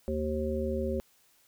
harmonic tone, 76.6 Hz, D#2, 27 cents flat, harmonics 1 / 3 / 5 / 7, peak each -34 / -34 / -34 / -34 dBFS, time 0.08-1 s, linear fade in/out 0 ms, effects white hiss -65 dBFS RMS until 1.47 s

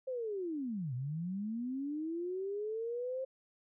sine linear two-way sweep, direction down then up, 532 to 119.6 to 532 Hz, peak -35 dBFS, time 0.07-3.25 s, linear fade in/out 10 ms, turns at 0.94 s, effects none

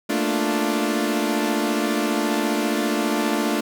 sawtooth chord, Bb major seventh, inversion third, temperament equal with one note detuned, 220 / 234.8 / 293.7 / 349.2 Hz, A3 / Bb3 / D4 / F4, 0 / +13 / 0 / 0 cents, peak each -21 / -25 / -20 / -23 dBFS, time 0.09-3.61 s, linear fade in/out 10 ms, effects none

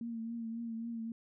sine tone with vibrato, 229.6 Hz, A#3, 26 cents flat, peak -37 dBFS, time 0.01-1.12 s, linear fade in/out 2 ms, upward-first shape triangle, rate 3.7 Hz, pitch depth 43 cents each way, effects none

